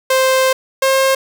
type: tone pair in turn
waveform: sawtooth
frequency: 523.3 / 534 Hz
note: C5 / C5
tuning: 0 / +35 cents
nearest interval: unison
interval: 35 cents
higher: second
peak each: -7 dBFS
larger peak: neither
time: 0.1-0.53 / 0.82-1.15 s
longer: first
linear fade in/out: 5 ms
effects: none